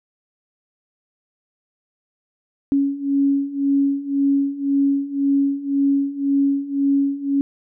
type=beating tone pair; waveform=sine; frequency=277.2 / 279.1 Hz; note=C#4 / C#4; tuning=0 / +12 cents; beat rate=1.9 Hz; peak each=-21 / -18 dBFS; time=2.72-7.41 s; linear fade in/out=0 ms; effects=none